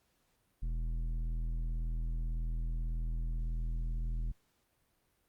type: tone with tanh clipping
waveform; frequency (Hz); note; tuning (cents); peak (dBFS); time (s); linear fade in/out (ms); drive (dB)
triangle; 40.9; E1; -13; -34; 0.62-4.32; 10; 14
effects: pink hiss -75 dBFS RMS until 5.28 s + Opus 48 kbps